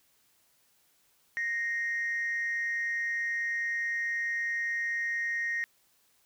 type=tone pair together; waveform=sine; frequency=1864.7 / 2094 Hz; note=A#6 / C7; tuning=0 / +1 cents; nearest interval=major second; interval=201 cents; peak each=-28 / -36 dBFS; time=1.37-5.64 s; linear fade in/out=0 ms; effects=tanh soft clip ceiling -25 dBFS + white hiss -68 dBFS RMS until 6.25 s